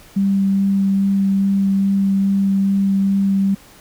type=tone with vibrato; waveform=sine; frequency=196 Hz; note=G3; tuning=in tune; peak=-13 dBFS; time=0.16-3.55 s; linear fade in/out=10 ms; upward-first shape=sine; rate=2.4 Hz; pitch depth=8 cents each way; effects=pink hiss -45 dBFS RMS until 3.8 s